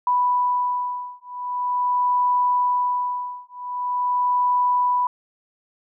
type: beating tone pair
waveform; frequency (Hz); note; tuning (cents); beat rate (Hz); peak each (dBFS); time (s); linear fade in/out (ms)
sine; 987.8 / 988.24; B5 / B5; 0 / +1; 0.44; -22; 0.07-5.07; 2
effects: none